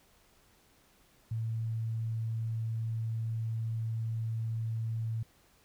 sine tone, 112.8 Hz, A2, 44 cents sharp, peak -31 dBFS, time 1.31-5.23 s, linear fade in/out 5 ms, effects pink hiss -65 dBFS RMS until 5.64 s

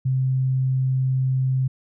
sine tone, 130.81 Hz, C3, in tune, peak -18 dBFS, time 0.05-1.68 s, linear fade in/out 10 ms, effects none

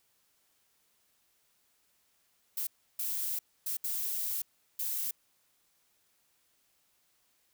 violet noise bursts at uneven times, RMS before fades -34 dBFS, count 5, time 2.57-2.67 / 2.99-3.39 / 3.66-3.77 / 3.84-4.42 / 4.79-5.11 s, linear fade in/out 5 ms, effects white hiss -72 dBFS RMS until 7.53 s

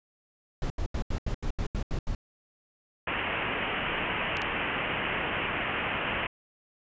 brown noise bursts, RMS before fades -29 dBFS, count 10, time 0.62-2.15 s, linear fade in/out 2 ms, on 81 ms, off 80 ms
white low-pass noise, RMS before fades -31 dBFS, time 3.07-6.27 s, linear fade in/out 5 ms, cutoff 3000 Hz, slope 96 dB/octave
clicks, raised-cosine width 0.2 ms, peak -18 dBFS, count 2, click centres 4.37 / 4.419 s
effects resampled to 16000 Hz

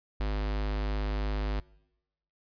square tone with notch filter, 51.5 Hz, G#1, 14 cents flat, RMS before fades -30 dBFS, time 0.2-1.6 s, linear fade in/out 5 ms, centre 110 Hz, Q 1, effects noise-tail reverb RT60 0.9 s tail -23 dB re dry + resampled to 11025 Hz

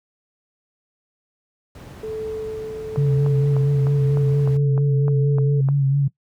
brown noise, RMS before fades -34 dBFS, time 1.75-4.57 s, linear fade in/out 2 ms
sine tone with tremolo, 437 Hz, A4, 12 cents flat, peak -24 dBFS, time 2.03-5.61 s, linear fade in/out 5 ms, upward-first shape sine, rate 1 Hz, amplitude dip 30%
click train, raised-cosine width 1 ms, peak -17 dBFS, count 10, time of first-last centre 2.96-5.687 s, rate 3.3 Hz
sine tone with vibrato, 138.59 Hz, C#3, in tune, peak -14 dBFS, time 2.97-6.08 s, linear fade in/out 10 ms, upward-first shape sine, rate 4.4 Hz, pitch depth 43 cents each way
effects noise-tail reverb RT60 0.1 s tail -19 dB re dry + high-pass 80 Hz 12 dB/octave

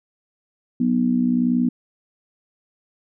harmonic tone, 61.2 Hz, B1, 15 cents flat, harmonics 3 / 4 / 5, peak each -24 / -17 / -29 dBFS, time 0.8-1.69 s, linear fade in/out 5 ms, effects none

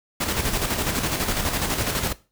pink noise with tremolo, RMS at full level -23 dBFS, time 0.2-2.13 s, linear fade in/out 10 ms, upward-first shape square, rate 12 Hz, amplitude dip 45%, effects noise-tail reverb RT60 0.3 s tail -17 dB re dry

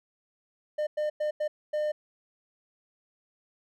triangle tone bursts at uneven times, 604 Hz, D5, 48 cents sharp, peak -24 dBFS, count 5, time 0.78-0.87 / 0.97-1.1 / 1.2-1.31 / 1.4-1.48 / 1.73-1.92 s, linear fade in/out 10 ms, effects none

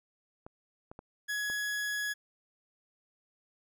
clicks, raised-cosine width 1 ms, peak -31 dBFS, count 4, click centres 0.465 / 0.915 / 0.991 / 1.5 s
40% pulse tone, 1679 Hz, G#6, 18 cents sharp, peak -31 dBFS, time 1.28-2.14 s, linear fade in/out 20 ms
effects none

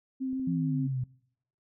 sine tone with vibrato, 261.6 Hz, C4, in tune, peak -29 dBFS, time 0.2-0.88 s, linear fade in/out 20 ms, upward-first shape sine, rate 6.9 Hz, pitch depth 14 cents each way
clicks, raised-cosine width 3 ms, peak -38 dBFS, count 2, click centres 0.33 / 0.397 s
sine exponential sweep, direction down, 174.3 to 123.9 Hz, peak -28 dBFS, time 0.47-1.04 s, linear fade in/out 5 ms
effects noise-tail reverb RT60 0.7 s tail -24 dB re dry

